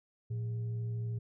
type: tone with frequency modulation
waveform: sine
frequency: 114.1 Hz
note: A#2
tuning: 37 cents flat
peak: -33 dBFS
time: 0.3-1.19 s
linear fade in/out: 10 ms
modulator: 292 Hz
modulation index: 0.24
effects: none